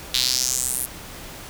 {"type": "tone with high-pass filter sweep", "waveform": "sawtooth", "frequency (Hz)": 127.5, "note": "C3", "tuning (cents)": -44, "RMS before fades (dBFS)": -23, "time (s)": [0.14, 0.86], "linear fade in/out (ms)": 5, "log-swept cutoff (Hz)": [3700, 11000], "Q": 3.3, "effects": ["pink hiss -38 dBFS RMS until 1.49 s"]}